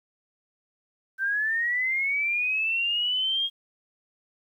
sine linear sweep, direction up, 1542 to 3264 Hz, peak -23 dBFS, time 1.18-3.5 s, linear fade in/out 50 ms, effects 10-bit

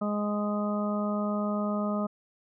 harmonic tone, 207.7 Hz, G#3, in tune, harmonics 1 / 2 / 3 / 4 / 5 / 6, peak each -28 / -39 / -33 / -43 / -42 / -36 dBFS, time 0.01-2.07 s, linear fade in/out 10 ms, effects none

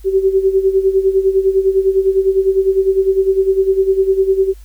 sine tone with tremolo, 384.5 Hz, G4, 33 cents flat, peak -7 dBFS, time 0.04-4.54 s, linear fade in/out 50 ms, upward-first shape sine, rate 9.9 Hz, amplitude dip 75%, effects added 50 Hz sine -34 dBFS peak until 4.64 s + white hiss -51 dBFS RMS until 4.64 s

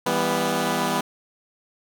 10% pulse chord, E minor, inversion none, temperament equal with one note detuned, 164.81 / 199.08 / 246.9 Hz, E3 / G3 / B3, 0 / +27 / 0 cents, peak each -19 / -18 / -16 dBFS, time 0.06-1.01 s, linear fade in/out 5 ms, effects none

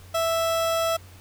30% pulse tone, 659.3 Hz, E5, in tune, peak -19 dBFS, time 0.14-0.97 s, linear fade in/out 10 ms, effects added 91 Hz sine -45 dBFS peak until 1.2 s + pink hiss -51 dBFS RMS until 1.2 s

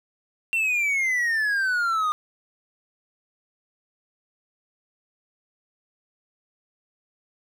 triangle exponential sweep, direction down, 2732 to 1214 Hz, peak -19 dBFS, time 0.53-2.12 s, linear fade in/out 0 ms, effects none

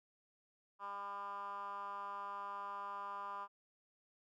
10% pulse tone with band-pass filter, 200.6 Hz, G3, 40 cents sharp, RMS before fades -45 dBFS, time 0.79-3.48 s, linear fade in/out 50 ms, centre 1100 Hz, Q 7.2, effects none

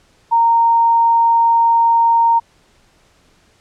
sine tone, 925 Hz, A#5, 14 cents flat, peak -9 dBFS, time 0.31-2.4 s, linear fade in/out 20 ms, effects pink hiss -54 dBFS RMS until 3.6 s + low-pass 8000 Hz 12 dB/octave

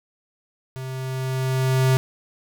square tone with level ramp, 130.81 Hz, C3, in tune, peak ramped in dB -31 to -15 dBFS, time 0.76-1.97 s, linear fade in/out 0 ms, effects none

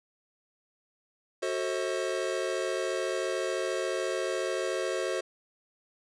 square chord, F# diminished seventh, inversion none, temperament just, 370 / 444 / 532.8 / 639.4 Hz, F#4 / A4 / C5 / Eb5, 0 / +16 / +31 / +47 cents, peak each -34 / -37 / -34 / -37 dBFS, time 1.42-5.21 s, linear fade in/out 10 ms, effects resampled to 22050 Hz

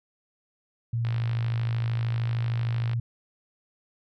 sine tone with pitch glide, 116.54 to 117.22 Hz, A#2 to A#2, 0 to +10 cents, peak -24 dBFS, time 0.93-3 s, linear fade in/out 5 ms, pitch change +10 cents, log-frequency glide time 2.07-2.36 s
click train, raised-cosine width 0.3 ms, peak -22 dBFS, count 101, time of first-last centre 1.05-2.933 s, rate 53.1 Hz
effects none

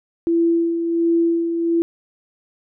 sine tone with tremolo, 335.6 Hz, E4, 31 cents sharp, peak -13 dBFS, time 0.27-1.82 s, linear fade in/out 0 ms, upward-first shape sine, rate 1.4 Hz, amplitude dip 50%, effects none

